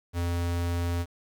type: tone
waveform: square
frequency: 86.3 Hz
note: F2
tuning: 20 cents flat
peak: -27 dBFS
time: 0.13-1.06 s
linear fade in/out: 50 ms
effects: 9-bit